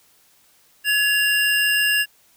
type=tone pair together; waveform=square; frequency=1689.4 / 2787 Hz; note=G#6 / F7; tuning=+29 / -4 cents; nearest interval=major sixth; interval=867 cents; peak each=-20 dBFS; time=0.84-2.06 s; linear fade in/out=50 ms; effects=white hiss -57 dBFS RMS until 2.36 s